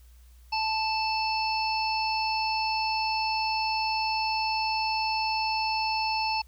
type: harmonic tone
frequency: 880 Hz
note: A5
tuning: in tune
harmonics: 1 / 3 / 5 / 6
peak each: -27 / -32 / -34 / -35 dBFS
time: 0.52-6.42 s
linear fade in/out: 10 ms
effects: added 60 Hz sine -50 dBFS peak until 6.47 s + white hiss -64 dBFS RMS until 6.47 s